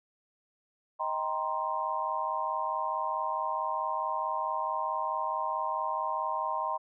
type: chord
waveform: sine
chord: C minor seventh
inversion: first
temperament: just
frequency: 627.9 / 784.9 / 941.9 / 1046.5 Hz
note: Eb5 / G5 / Bb5 / C6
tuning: +16 / +2 / +18 / 0 cents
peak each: -37 / -37 / -33 / -33 dBFS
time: 0.99-6.78 s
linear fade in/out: 20 ms
effects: none